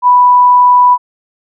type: tone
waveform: sine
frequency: 987.8 Hz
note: B5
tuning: in tune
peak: -3 dBFS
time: 0.02-0.98 s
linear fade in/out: 50 ms
effects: none